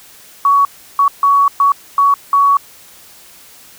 sine tone bursts at uneven times, 1123 Hz, C#6, 22 cents sharp, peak -7 dBFS, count 6, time 0.45-0.65 / 0.99-1.08 / 1.23-1.48 / 1.6-1.72 / 1.98-2.14 / 2.33-2.57 s, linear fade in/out 2 ms, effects white hiss -41 dBFS RMS until 3.78 s

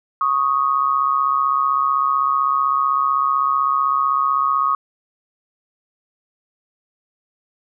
sine tone pair together, 1108.7 / 1244.5 Hz, C#6 / D#6, 0 / 0 cents, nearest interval major second, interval 200 cents, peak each -18 dBFS, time 0.21-4.75 s, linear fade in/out 2 ms, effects none

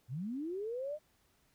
sine linear sweep, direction up, 108 to 622.3 Hz, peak -36 dBFS, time 0.08-0.99 s, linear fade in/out 50 ms, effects pink hiss -72 dBFS RMS until 1.54 s

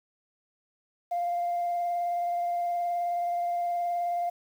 sine tone with vibrato, 698 Hz, F5, 1 cent flat, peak -25 dBFS, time 1.11-4.3 s, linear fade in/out 10 ms, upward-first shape sine, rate 19 Hz, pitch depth 14 cents each way, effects tanh soft clip ceiling -22 dBFS + 9-bit

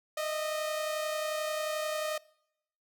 sawtooth tone pair together, 615 / 646.3 Hz, D#5 / E5, -20 / -34 cents, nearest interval minor second, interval 86 cents, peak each -28 / -36 dBFS, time 0.17-2.18 s, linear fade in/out 5 ms, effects noise-tail reverb RT60 0.8 s tail -24 dB re dry

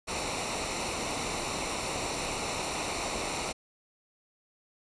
pink noise with comb filter, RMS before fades -33 dBFS, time 0.07-3.53 s, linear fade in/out 20 ms, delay 0.61 ms, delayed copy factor -0.65, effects resampled to 22050 Hz

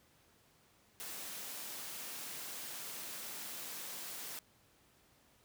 white high-pass noise, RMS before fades -45 dBFS, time 1-4.39 s, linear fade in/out 0 ms, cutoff 140 Hz, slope 24 dB/octave, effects pink hiss -68 dBFS RMS until 5.44 s + high-pass 60 Hz 12 dB/octave

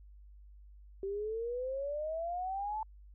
sine exponential sweep, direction up, 385.6 to 884 Hz, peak -34 dBFS, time 1.03-2.83 s, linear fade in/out 2 ms, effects added 50 Hz sine -52 dBFS peak until 3.14 s

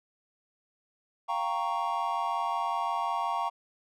triangle chord, G half-diminished seventh, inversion third, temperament equal, 698.5 / 784 / 932.3 / 1108.7 Hz, F5 / G5 / Bb5 / Db6, 0 / 0 / 0 / 0 cents, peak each -33 / -33 / -30 / -31 dBFS, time 1.28-3.5 s, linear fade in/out 20 ms, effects none

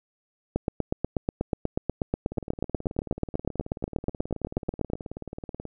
two click trains, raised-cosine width 2 ms, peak -11 / -22 dBFS, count 37 / 63, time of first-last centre 0.56-4.934 / 2.32-5.653 s, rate 8.23 / 18.6 Hz, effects none

